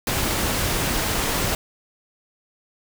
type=noise; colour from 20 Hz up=pink; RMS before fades=-23 dBFS; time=0.07-1.55 s; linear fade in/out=2 ms; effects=none